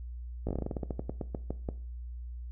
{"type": "slowing click train", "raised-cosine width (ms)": 2, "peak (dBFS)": -20, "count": 18, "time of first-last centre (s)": [0.47, 1.688], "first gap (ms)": 17, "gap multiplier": 1.16, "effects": ["noise-tail reverb RT60 0.4 s tail -17 dB re dry", "added 60 Hz sine -38 dBFS peak until 2.51 s"]}